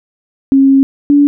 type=tone pair in turn; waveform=sine; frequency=271.2 / 287.3 Hz; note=C#4 / D4; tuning=-38 / -38 cents; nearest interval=minor second; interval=100 cents; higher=second; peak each=-4 dBFS; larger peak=neither; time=0.52-0.83 / 1.1-1.27 s; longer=first; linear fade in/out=0 ms; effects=none